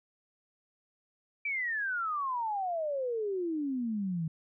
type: exponential sweep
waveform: sine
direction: down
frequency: 2349 to 155.7 Hz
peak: -30 dBFS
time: 1.45-4.28 s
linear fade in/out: 5 ms
effects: none